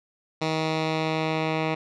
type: tone with low-pass filter sweep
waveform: 10% pulse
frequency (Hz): 158.4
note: D#3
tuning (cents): +31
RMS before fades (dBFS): -26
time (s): 0.41-1.75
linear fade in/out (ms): 10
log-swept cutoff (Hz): 4600 to 2800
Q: 1.5
effects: none